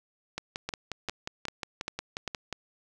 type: two click trains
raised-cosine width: 0.2 ms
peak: -15 / -16 dBFS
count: 5 / 13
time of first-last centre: 0.69-2.277 / 0.38-2.527 s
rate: 2.52 / 5.59 Hz
effects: none